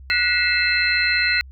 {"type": "tone cluster", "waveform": "sine", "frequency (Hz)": [1465, 1939, 2114, 2628, 4133], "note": ["F#6", "B6", "C7", "E7", "C8"], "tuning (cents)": [-18, -32, 17, -6, -22], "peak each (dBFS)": -23, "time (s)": [0.1, 1.41], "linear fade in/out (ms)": 0, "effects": ["added 66 Hz sine -38 dBFS peak until 1.51 s"]}